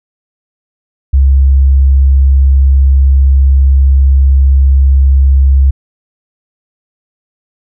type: tone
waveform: sine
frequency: 67.6 Hz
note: C#2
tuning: 43 cents flat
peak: -3 dBFS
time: 1.13-5.71 s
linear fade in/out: 10 ms
effects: none